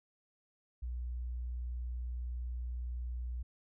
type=tone; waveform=sine; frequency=60.8 Hz; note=B1; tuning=26 cents flat; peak=-36 dBFS; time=0.82-3.43 s; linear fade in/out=10 ms; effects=none